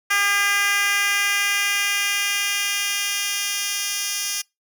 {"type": "tone with high-pass filter sweep", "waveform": "10% pulse", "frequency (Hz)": 403.6, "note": "G#4", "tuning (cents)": -49, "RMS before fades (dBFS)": -22, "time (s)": [0.1, 4.42], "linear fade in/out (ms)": 10, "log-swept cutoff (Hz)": [1600, 4200], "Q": 1.4, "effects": ["noise-tail reverb RT60 0.2 s tail -25 dB re dry"]}